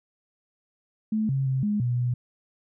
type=tone with pitch steps; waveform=sine; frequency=217.1 / 135.2 / 132 / 208.2 / 122.1 / 122.9 Hz; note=A3 / C#3 / C3 / G#3 / B2 / B2; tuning=-23 / -43 / +16 / +5 / -19 / -8 cents; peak=-22 dBFS; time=1.12-2.14 s; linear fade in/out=5 ms; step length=170 ms; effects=none